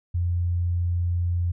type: tone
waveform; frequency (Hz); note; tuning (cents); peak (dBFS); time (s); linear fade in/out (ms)
sine; 87.31; F2; 0; -21; 0.14-1.52; 10
effects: none